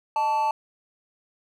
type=tone with amplitude modulation; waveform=triangle; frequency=880 Hz; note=A5; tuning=in tune; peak=-16 dBFS; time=0.16-0.51 s; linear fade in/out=2 ms; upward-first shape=sine; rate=260 Hz; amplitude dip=60%; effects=none